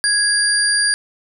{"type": "tone cluster", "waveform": "sine", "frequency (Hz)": [1658, 4769, 9560], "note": ["G#6", "D8", "D9"], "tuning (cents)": [-3, 26, 30], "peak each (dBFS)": -18, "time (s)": [0.04, 0.94], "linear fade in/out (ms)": 0, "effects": []}